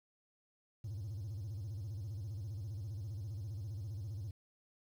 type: tone with vibrato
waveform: triangle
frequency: 101.9 Hz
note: G#2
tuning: 32 cents flat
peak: -37 dBFS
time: 0.84-4.31 s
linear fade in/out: 5 ms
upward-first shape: square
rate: 15 Hz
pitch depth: 180 cents each way
effects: tanh soft clip ceiling -34 dBFS + 11-bit